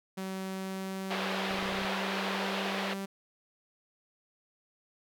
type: tone with pitch glide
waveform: sawtooth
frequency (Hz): 190.1 to 195.33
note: F#3 to G3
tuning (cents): +47 to -6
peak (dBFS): -31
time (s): 0.17-3.06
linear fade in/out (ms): 10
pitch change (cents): +47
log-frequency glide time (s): 0.47-2.8
type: band-pass noise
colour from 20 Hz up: pink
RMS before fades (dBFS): -35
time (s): 1.1-2.94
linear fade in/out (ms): 10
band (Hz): 430 to 4000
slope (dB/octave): 24
type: clicks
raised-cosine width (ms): 3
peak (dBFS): -34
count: 11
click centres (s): 1.511 / 1.543 / 1.587 / 1.627 / 1.657 / 1.691 / 1.723 / 1.754 / 1.788 / 1.818 / 1.849
effects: none